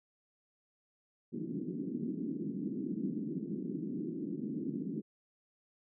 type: band-pass noise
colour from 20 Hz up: white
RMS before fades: -38 dBFS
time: 1.32-5.02 s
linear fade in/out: 20 ms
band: 160 to 340 Hz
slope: 48 dB/octave
effects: none